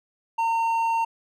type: tone with hard clipping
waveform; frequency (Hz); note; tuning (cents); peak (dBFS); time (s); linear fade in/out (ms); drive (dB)
sine; 913; A#5; -36; -22; 0.38-1.05; 10; 5
effects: none